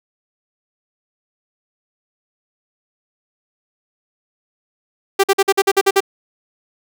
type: tone bursts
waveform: sawtooth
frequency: 392 Hz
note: G4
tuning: in tune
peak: -6 dBFS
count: 9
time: 5.19-6.005 s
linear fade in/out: 10 ms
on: 47 ms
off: 49 ms
effects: none